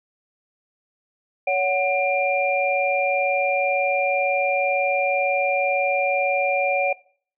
sine tone cluster, 562 / 740 / 2388 Hz, C#5 / F#5 / D7, +24 / 0 / +28 cents, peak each -22 / -23 / -24 dBFS, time 1.47-6.93 s, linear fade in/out 5 ms, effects noise-tail reverb RT60 0.5 s tail -21 dB re dry

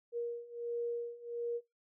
sine beating tone pair, 471.9 / 473.3 Hz, A#4 / A#4, +21 / +26 cents, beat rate 1.4 Hz, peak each -40 / -38 dBFS, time 0.12-1.61 s, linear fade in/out 50 ms, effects noise-tail reverb RT60 0.2 s tail -21 dB re dry

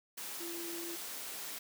sine tone in noise, 339.7 Hz, F4, 48 cents flat, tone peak -42 dBFS, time 0.4-0.96 s, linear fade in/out 10 ms, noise white, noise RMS -43 dBFS, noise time 0.17-1.59 s, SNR -2 dB, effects high-pass 200 Hz 12 dB/octave

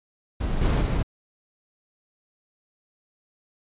brown noise with level steps, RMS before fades -26 / -20 / -23 dBFS, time 0.4-1.03 s, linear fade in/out 10 ms, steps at 0.61 / 0.81 s, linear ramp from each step 5 ms, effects resampled to 8000 Hz

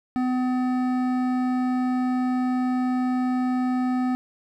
sine tone with hard clipping, 252.9 Hz, B3, 41 cents sharp, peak -23 dBFS, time 0.16-4.15 s, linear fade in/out 0 ms, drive 12 dB, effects none

